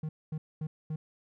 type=tone bursts; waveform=triangle; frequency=155.56 Hz; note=D#3; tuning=in tune; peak=-30 dBFS; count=4; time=0.03-0.96 s; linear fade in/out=5 ms; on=60 ms; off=230 ms; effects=none